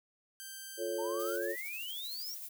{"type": "tone", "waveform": "5% pulse", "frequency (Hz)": 1568, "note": "G6", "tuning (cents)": 0, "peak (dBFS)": -33, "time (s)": [0.4, 1.36], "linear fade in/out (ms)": 0}
{"type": "chord", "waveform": "sine", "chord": "F augmented", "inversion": "none", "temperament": "equal", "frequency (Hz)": [349.2, 440, 554.4], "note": ["F4", "A4", "C#5"], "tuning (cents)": [0, 0, 0], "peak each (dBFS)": [-38, -38, -37], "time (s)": [0.77, 1.56], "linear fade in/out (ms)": 50}
{"type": "exponential sweep", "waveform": "sine", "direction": "up", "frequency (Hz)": [872, 5790], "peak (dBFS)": -40, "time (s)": [0.98, 2.35], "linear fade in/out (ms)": 10}
{"type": "noise with tremolo", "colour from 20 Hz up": "violet", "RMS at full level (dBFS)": -43, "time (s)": [1.19, 2.49], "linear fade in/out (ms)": 10, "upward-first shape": "sine", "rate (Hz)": 13, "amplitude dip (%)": 35}
{"effects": []}